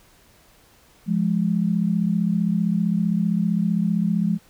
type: tone pair together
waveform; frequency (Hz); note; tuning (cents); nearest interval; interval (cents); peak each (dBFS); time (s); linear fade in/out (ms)
sine; 173.5 / 208.9; F3 / G#3; -11 / +10; minor third; 321; -21; 1.06-4.39; 50
effects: pink hiss -55 dBFS RMS until 4.49 s